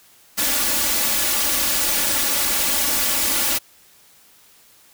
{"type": "noise with comb filter", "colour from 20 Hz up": "white", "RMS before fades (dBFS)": -20, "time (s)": [0.37, 3.59], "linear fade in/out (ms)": 20, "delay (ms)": 3.5, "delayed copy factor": 0.8, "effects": ["white hiss -52 dBFS RMS until 4.93 s"]}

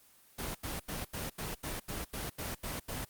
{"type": "noise bursts", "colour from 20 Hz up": "pink", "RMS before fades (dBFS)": -38, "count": 11, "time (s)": [0.38, 3.05], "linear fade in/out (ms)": 10, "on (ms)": 170, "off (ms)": 80, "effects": ["white hiss -62 dBFS RMS until 3.09 s", "Opus 24 kbps"]}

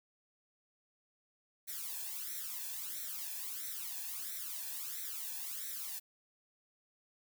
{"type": "noise with flanger", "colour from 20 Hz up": "blue", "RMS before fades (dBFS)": -42, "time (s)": [1.67, 6], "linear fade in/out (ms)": 20, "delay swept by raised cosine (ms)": [0.51, 1.19], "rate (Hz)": 1.5, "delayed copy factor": 0.95, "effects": []}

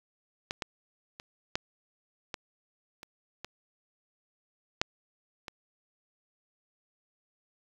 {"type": "clicks", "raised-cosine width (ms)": 0.2, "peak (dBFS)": [-15, -15, -25, -11, -17, -26, -21, -7, -21], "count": 9, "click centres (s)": [0.509, 0.622, 1.199, 1.555, 2.342, 3.031, 3.446, 4.815, 5.482], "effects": ["low-pass 7000 Hz 12 dB/octave", "7-bit"]}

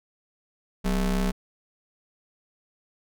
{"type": "ring-modulated tone", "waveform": "square", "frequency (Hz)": 110, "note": "A2", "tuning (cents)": 0, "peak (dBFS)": -20, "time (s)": [0.84, 1.32], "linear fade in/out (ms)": 20, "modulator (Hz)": 77.3, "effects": []}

